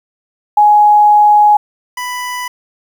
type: tone pair in turn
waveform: sine / 25% pulse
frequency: 836 / 991.3 Hz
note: G#5 / B5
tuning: +11 / +6 cents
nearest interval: minor third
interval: 295 cents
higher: second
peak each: -4 / -15 dBFS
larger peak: first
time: 0.57-1.57 / 1.97-2.48 s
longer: first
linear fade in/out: 5 ms
effects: 7-bit